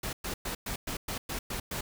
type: noise bursts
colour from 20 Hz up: pink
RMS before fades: -35 dBFS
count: 9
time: 0.03-1.81 s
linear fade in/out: 5 ms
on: 100 ms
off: 110 ms
effects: none